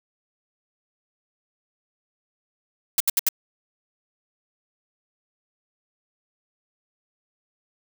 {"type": "noise bursts", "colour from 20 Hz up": "blue", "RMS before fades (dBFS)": -19, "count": 4, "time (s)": [2.98, 3.288], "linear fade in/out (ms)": 2, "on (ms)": 23, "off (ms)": 72, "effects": []}